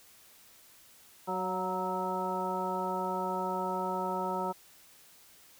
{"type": "harmonic tone with a mistuned harmonic", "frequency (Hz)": 186.1, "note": "F#3", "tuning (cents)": 10, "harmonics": [1, 2, 3, 4, 5, 7], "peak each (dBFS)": [-39, -38, -39, -39, -34, -39], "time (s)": [1.27, 4.53], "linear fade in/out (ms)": 20, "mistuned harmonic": 4, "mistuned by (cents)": -42, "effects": ["white hiss -58 dBFS RMS until 5.59 s"]}